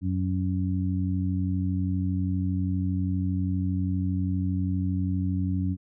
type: harmonic tone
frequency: 92.5 Hz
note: F#2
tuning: in tune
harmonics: 1 / 2 / 3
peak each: -26 / -29 / -31 dBFS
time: 0.01-5.77 s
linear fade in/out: 50 ms
effects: none